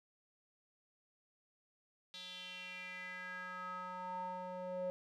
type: tone with band-pass filter sweep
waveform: square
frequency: 182.4 Hz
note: F#3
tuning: 24 cents flat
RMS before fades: -45 dBFS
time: 2.14-4.9 s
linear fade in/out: 0 ms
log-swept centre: 3800 to 560 Hz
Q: 4.9
effects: none